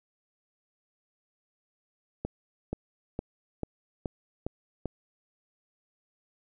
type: accelerating click train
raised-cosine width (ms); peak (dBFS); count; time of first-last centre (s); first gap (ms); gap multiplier
2; -18; 7; 2.25-4.857; 480; 0.96
effects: none